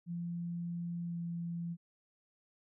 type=tone with pitch glide; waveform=sine; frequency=171.8 to 170.22 Hz; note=F3 to F3; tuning=-28 to -44 cents; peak=-36 dBFS; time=0.06-1.77 s; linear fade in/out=50 ms; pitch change=-16 cents; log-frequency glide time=1.05-1.17 s; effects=none